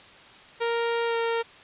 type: tone with pitch glide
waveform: sawtooth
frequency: 466.2 to 461.1 Hz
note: A#4 to A#4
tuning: 0 to -19 cents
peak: -20 dBFS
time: 0.6-1.43 s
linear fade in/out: 20 ms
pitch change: -19 cents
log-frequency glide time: 1.06-1.16 s
effects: white hiss -49 dBFS RMS until 1.63 s + resampled to 8000 Hz